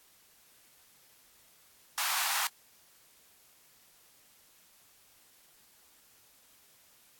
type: high-pass noise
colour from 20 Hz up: pink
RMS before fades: -31 dBFS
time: 1.98-2.47 s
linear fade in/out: 0 ms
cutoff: 780 Hz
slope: 48 dB/octave
effects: white hiss -62 dBFS RMS until 7.19 s + AAC 64 kbps